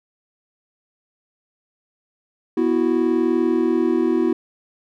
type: chord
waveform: triangle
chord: B suspended fourth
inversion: none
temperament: equal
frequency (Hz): 246.9 / 329.6 / 370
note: B3 / E4 / F#4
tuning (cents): 0 / 0 / 0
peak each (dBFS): -20 / -17 / -19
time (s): 2.57-4.33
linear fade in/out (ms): 5
effects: none